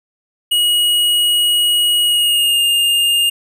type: tone with pitch glide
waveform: square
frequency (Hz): 2900 to 2821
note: F#7 to F7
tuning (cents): -35 to +17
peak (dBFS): -12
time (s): 0.51-3.3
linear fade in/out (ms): 10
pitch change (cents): -48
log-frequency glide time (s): 2.04-2.62
effects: none